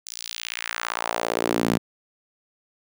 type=tone with high-pass filter sweep; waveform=sawtooth; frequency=57.6 Hz; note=A#1; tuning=20 cents flat; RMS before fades=-27 dBFS; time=0.06-1.78 s; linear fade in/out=10 ms; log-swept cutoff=6200 to 190 Hz; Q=1.7; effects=none